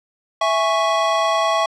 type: chord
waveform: square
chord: C# minor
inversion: first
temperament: equal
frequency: 659.3 / 830.6 / 1108.7 Hz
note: E5 / G#5 / C#6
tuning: 0 / 0 / 0 cents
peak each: -20 / -24 / -20 dBFS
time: 0.41-1.66 s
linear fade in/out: 5 ms
effects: low-pass 5000 Hz 12 dB/octave